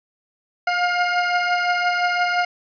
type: beating tone pair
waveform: 20% pulse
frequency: 709 / 714.8 Hz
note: F5 / F5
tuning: +26 / +40 cents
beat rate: 5.8 Hz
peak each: -14 / -20 dBFS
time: 0.67-2.45 s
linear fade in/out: 5 ms
effects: resampled to 11025 Hz + 8-bit